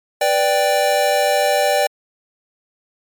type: chord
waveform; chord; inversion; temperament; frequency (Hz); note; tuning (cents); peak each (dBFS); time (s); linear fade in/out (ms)
square; G major; first; equal; 493.9 / 587.3 / 784; B4 / D5 / G5; 0 / 0 / 0; -23 / -17 / -19; 0.21-1.87; 5
effects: MP3 96 kbps